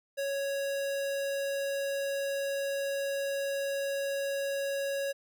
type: tone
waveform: square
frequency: 554.4 Hz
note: C#5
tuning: in tune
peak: -31 dBFS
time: 0.17-5.13 s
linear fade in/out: 20 ms
effects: none